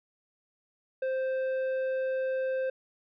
triangle tone with tanh clipping, 523.3 Hz, C5, in tune, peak -29 dBFS, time 1.02-2.7 s, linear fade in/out 5 ms, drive 12 dB, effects none

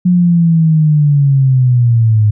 sine linear sweep, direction down, 181.2 to 104.2 Hz, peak -6 dBFS, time 0.05-2.31 s, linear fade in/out 10 ms, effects none

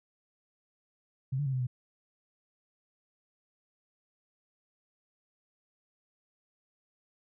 sine tone with pitch steps, 132.1 / 145.1 / 133.9 / 128.8 / 125 Hz, C3 / D3 / C3 / C3 / B2, +17 / -21 / +40 / -27 / +21 cents, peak -28 dBFS, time 1.32-1.67 s, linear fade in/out 10 ms, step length 70 ms, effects none

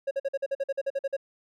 triangle tone bursts, 549 Hz, C#5, 17 cents flat, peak -23 dBFS, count 13, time 0.07-1.167 s, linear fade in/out 10 ms, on 41 ms, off 47 ms, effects none

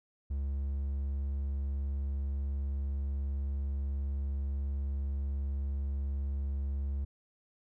triangle tone, 69.3 Hz, C#2, in tune, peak -29 dBFS, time 0.3-7.05 s, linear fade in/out 10 ms, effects none

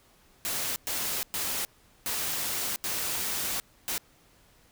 white noise bursts at uneven times, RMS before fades -31 dBFS, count 6, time 0.45-0.76 / 0.87-1.23 / 1.34-1.65 / 2.06-2.76 / 2.84-3.6 / 3.88-3.98 s, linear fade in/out 0 ms, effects pink hiss -61 dBFS RMS until 4.71 s

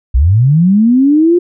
sine linear sweep, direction up, 54.8 to 358.1 Hz, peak -5 dBFS, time 0.14-1.39 s, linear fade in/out 10 ms, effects none

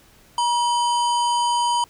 harmonic tone with a mistuned harmonic, 955 Hz, A#5, 42 cents sharp, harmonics 1 / 3 / 5 / 7 / 9 / 10, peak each -18 / -28 / -32 / -35 / -37 / -38 dBFS, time 0.38-1.84 s, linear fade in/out 2 ms, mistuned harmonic 3, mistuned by +110 cents, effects pink hiss -53 dBFS RMS until 1.89 s

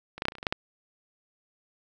clicks, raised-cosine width 0.3 ms, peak -24 / -13 / -9 / -7 / -26 / -28 / -28 / -21 / -9 / -10 dBFS, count 10, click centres 0.18 / 0.221 / 0.254 / 0.284 / 0.321 / 0.353 / 0.384 / 0.429 / 0.468 / 0.525 s, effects none

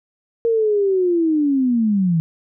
sine linear sweep, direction down, 466.2 to 158.2 Hz, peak -14 dBFS, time 0.45-2.2 s, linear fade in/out 0 ms, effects none

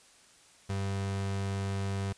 35% pulse tone, 98 Hz, G2, in tune, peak -29 dBFS, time 0.69-2.13 s, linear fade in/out 10 ms, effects white hiss -59 dBFS RMS until 2.17 s + resampled to 22050 Hz

